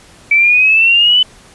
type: exponential sweep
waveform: sine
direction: up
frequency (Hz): 2297 to 3024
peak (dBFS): -6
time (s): 0.31-1.23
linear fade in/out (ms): 5
effects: pink hiss -42 dBFS RMS until 1.54 s + resampled to 24000 Hz